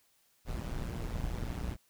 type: noise with amplitude modulation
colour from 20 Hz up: brown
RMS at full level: -33 dBFS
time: 0.45-1.77 s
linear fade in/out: 50 ms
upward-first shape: sine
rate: 119 Hz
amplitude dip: 80%
effects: white hiss -70 dBFS RMS until 1.89 s